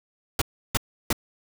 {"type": "noise bursts", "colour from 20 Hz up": "pink", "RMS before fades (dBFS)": -22, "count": 3, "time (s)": [0.39, 1.128], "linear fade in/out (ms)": 2, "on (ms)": 26, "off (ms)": 330, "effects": []}